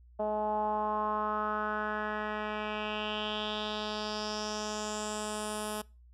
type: tone with low-pass filter sweep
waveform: 10% pulse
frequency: 212.4 Hz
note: G#3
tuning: 39 cents sharp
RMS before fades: -34 dBFS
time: 0.19-5.82 s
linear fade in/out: 10 ms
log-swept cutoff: 700 to 11000 Hz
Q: 4.2
effects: noise-tail reverb RT60 0.3 s tail -23 dB re dry + added 60 Hz sine -54 dBFS peak until 6.13 s